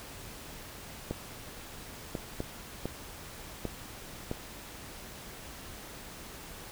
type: clicks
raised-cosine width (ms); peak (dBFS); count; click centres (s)
2; -19; 6; 1.11 / 2.152 / 2.404 / 2.856 / 3.653 / 4.314
effects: pink hiss -46 dBFS RMS until 6.71 s